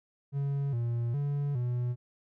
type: tone with pitch steps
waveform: triangle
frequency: 140.1 / 118.1 / 143.1 / 122.4 Hz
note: C#3 / A#2 / D3 / B2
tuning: +19 / +23 / -45 / -15 cents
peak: -26 dBFS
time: 0.32-1.96 s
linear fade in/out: 50 ms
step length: 410 ms
effects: none